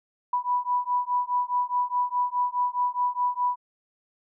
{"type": "beating tone pair", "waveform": "sine", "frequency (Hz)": [983, 987.8], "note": ["B5", "B5"], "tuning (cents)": [-8, 0], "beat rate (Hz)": 4.8, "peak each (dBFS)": -26, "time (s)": [0.33, 3.56], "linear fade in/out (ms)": 5, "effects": []}